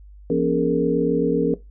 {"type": "tone cluster", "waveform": "sine", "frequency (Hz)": [172, 242.5, 281.5, 414.8, 462.5], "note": ["F3", "B3", "C#4", "G#4", "A#4"], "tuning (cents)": [-26, -31, 27, -2, -14], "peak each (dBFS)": [-25, -26, -22, -24, -21], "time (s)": [0.3, 1.54], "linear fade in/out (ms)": 2, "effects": ["noise-tail reverb RT60 0.2 s tail -17 dB re dry", "added 50 Hz sine -41 dBFS peak until 1.7 s"]}